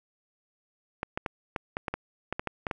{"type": "clicks", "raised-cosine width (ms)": 0.5, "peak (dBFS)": -15, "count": 12, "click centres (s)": [1.031, 1.175, 1.262, 1.562, 1.769, 1.882, 1.94, 2.326, 2.395, 2.473, 2.668, 2.712], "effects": []}